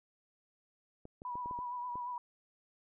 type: clicks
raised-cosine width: 2 ms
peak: -35 dBFS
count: 7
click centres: 1.054 / 1.219 / 1.355 / 1.459 / 1.511 / 1.589 / 1.956 s
type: tone with vibrato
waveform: sine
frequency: 980 Hz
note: B5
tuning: 14 cents flat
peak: -37 dBFS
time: 1.25-2.18 s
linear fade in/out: 2 ms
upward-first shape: sine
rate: 8.6 Hz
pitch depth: 37 cents each way
effects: none